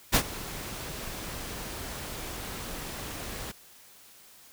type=noise with ADSR envelope; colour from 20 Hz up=pink; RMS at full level=-19 dBFS; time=0.12-3.52 s; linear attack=30 ms; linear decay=71 ms; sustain=-19 dB; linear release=12 ms; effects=white hiss -54 dBFS RMS until 4.52 s